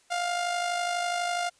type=tone with amplitude modulation; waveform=sawtooth; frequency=703 Hz; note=F5; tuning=11 cents sharp; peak=-21 dBFS; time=0.1-1.5 s; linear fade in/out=20 ms; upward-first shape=sine; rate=52.1 Hz; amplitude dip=45%; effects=white hiss -63 dBFS RMS until 1.59 s + resampled to 22050 Hz